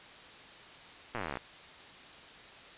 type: slowing click train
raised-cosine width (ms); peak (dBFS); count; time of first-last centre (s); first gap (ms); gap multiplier
0.5; -21; 20; 1.15-1.371; 8; 1.04
effects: white hiss -51 dBFS RMS until 2.77 s + resampled to 8000 Hz